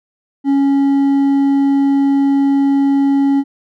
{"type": "tone with hard clipping", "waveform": "triangle", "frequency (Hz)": 277.2, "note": "C#4", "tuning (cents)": 0, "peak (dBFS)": -11, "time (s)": [0.44, 3.44], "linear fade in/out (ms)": 50, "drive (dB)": 7, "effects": []}